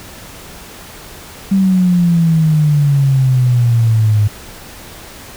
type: exponential sweep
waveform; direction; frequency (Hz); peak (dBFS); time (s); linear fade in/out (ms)
sine; down; 196 to 103.4; -8; 1.51-4.28; 10
effects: pink hiss -34 dBFS RMS until 5.36 s